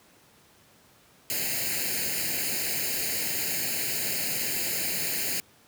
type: noise with comb filter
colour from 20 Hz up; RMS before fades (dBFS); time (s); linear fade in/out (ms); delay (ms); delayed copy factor
white; -29; 1.3-5.4; 0; 0.43; +0.85
effects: pink hiss -58 dBFS RMS until 5.67 s + high-pass 100 Hz 12 dB/octave